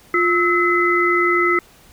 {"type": "tone cluster", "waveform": "sine", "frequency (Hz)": [351.8, 1301, 2032], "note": ["F4", "E6", "B6"], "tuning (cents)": [13, -23, 49], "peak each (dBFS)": -18, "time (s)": [0.14, 1.59], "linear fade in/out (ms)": 2, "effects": ["pink hiss -49 dBFS RMS until 1.92 s"]}